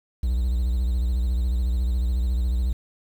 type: tone with vibrato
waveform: triangle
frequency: 61 Hz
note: B1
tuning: 21 cents flat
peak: -18 dBFS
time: 0.23-2.73 s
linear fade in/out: 5 ms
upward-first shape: sine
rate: 14 Hz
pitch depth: 130 cents each way
effects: 8-bit